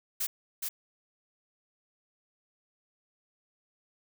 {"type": "noise with echo", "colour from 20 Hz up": "blue", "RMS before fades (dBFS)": -31, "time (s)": [0.2, 0.27], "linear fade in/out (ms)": 10, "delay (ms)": 420, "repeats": 1, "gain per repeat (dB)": -3, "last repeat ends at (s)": 0.69, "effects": []}